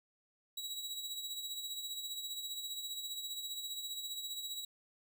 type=tone with tremolo; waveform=sawtooth; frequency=3884 Hz; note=B7; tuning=30 cents flat; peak=-35 dBFS; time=0.57-4.65 s; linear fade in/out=5 ms; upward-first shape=sine; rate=15 Hz; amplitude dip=50%; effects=none